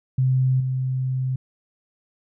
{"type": "tone with level steps", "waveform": "sine", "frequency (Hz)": 129.9, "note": "C3", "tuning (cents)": -12, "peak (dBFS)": [-16, -21], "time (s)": [0.18, 1.36], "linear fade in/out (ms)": 5, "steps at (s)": 0.6, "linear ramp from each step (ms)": 5, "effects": []}